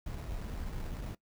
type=noise with sample-and-hold; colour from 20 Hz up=brown; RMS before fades=-39 dBFS; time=0.06-1.15 s; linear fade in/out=5 ms; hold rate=3150 Hz; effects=noise-tail reverb RT60 0.1 s tail -19 dB re dry